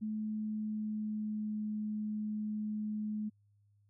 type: tone with pitch glide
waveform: sine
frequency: 215.3 to 212.7 Hz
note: A3 to G#3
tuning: -37 to +42 cents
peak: -34 dBFS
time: 0.01-3.3 s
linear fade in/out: 20 ms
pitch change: -21 cents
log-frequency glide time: 0.16-1.64 s
effects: added 102 Hz sine -66 dBFS peak until 3.89 s